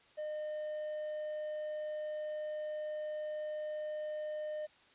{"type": "tone", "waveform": "triangle", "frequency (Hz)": 609, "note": "D#5", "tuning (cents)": -37, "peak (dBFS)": -35, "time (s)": [0.17, 4.67], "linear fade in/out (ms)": 20, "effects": ["white hiss -64 dBFS RMS until 4.94 s", "resampled to 8000 Hz"]}